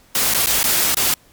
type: noise with dropouts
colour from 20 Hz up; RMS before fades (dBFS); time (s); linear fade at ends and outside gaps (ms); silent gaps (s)
white; -17; 0.15-1.14; 2; 0.339-0.345 / 0.461-0.469 / 0.631-0.64 / 0.946-0.969
effects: pink hiss -52 dBFS RMS until 1.32 s + MP3 96 kbps